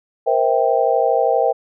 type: chord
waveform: sine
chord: C dominant seventh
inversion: third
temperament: just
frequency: 470.9 / 523.3 / 654.1 / 784.9 Hz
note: Bb4 / C5 / E5 / G5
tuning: +18 / 0 / -14 / +2 cents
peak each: -19 dBFS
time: 0.26-1.53 s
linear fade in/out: 20 ms
effects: none